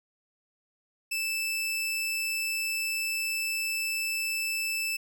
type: tone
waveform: sawtooth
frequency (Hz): 2637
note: E7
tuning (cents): 0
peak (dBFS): -25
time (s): 1.11-4.97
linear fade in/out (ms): 10
effects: none